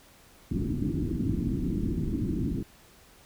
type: low-pass noise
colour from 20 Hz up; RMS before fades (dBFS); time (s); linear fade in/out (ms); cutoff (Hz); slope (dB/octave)
white; -29; 0.51-2.63; 5; 320; 48
effects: pink hiss -56 dBFS RMS until 3.25 s